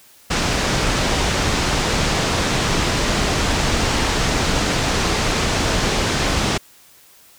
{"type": "low-pass noise", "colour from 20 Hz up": "pink", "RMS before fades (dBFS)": -19, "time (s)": [0.3, 6.58], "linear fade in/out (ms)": 10, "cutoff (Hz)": 7300, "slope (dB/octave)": 24, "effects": ["white hiss -49 dBFS RMS until 7.38 s"]}